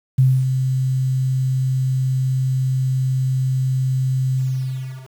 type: tone with ADSR envelope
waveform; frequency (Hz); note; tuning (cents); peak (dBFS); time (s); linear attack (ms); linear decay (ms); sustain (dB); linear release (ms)
sine; 130.6; C3; -3; -9; 0.18-5.1; 9; 250; -7; 730
effects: 7-bit